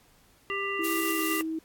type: harmonic tone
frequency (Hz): 395.9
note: G4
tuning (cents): +17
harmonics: 1 / 3 / 5 / 7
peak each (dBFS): -34 / -34 / -34 / -34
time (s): 0.5-1.41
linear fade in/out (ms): 0
type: tone with pitch glide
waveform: sine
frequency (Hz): 329.6 to 320.6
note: E4 to E4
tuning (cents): 0 to -48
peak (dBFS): -29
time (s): 0.79-1.59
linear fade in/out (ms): 5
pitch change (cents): -48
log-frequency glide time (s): 1.06-1.23
type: noise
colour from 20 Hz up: blue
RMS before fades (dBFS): -34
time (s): 0.83-1.42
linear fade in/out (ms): 20
effects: pink hiss -61 dBFS RMS until 1.64 s + AAC 64 kbps